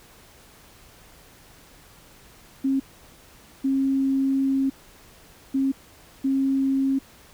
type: tone bursts at uneven times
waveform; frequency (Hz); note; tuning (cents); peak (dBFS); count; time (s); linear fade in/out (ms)
sine; 269.8; C#4; -47; -19; 4; 2.64-2.8 / 3.64-4.7 / 5.54-5.72 / 6.24-6.99; 10
effects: pink hiss -51 dBFS RMS until 7.33 s